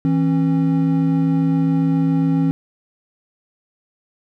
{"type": "tone pair together", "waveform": "triangle", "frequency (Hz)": [163.41, 270.7], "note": ["E3", "C#4"], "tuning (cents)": [-15, -41], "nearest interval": "major sixth", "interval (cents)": 874, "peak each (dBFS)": -15, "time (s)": [0.05, 2.51], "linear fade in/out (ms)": 0, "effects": []}